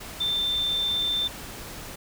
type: tone in noise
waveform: sine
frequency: 3564 Hz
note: A7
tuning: 22 cents sharp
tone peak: -23 dBFS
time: 0.2-1.28 s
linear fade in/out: 10 ms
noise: pink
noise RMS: -39 dBFS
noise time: 0-1.96 s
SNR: +13 dB
effects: none